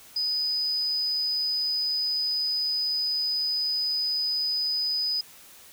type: tone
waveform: sine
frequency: 4988 Hz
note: D#8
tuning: 3 cents sharp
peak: -24 dBFS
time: 0.16-5.21 s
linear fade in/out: 5 ms
effects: white hiss -50 dBFS RMS until 5.72 s